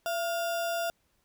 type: tone with sample-and-hold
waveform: sine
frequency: 677 Hz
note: E5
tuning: 46 cents sharp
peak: -28 dBFS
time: 0.06-0.9 s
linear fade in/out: 0 ms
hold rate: 2100 Hz
effects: pink hiss -72 dBFS RMS until 1.24 s